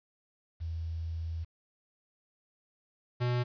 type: tone pair in turn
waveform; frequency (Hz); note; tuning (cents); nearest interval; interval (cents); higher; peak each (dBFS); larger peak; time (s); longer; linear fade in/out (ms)
sine / square; 82 / 122.59; E2 / B2; -9 / -12; perfect fifth; 697; second; -33 / -28; second; 0.6-1.45 / 3.2-3.44; first; 20
effects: resampled to 11025 Hz + 10-bit